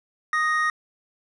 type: tone pair together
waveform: triangle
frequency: 1242 / 1868.4 Hz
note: D#6 / A#6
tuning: -3 / +3 cents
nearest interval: perfect fifth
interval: 706 cents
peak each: -21 dBFS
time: 0.33-0.7 s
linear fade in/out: 2 ms
effects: resampled to 24000 Hz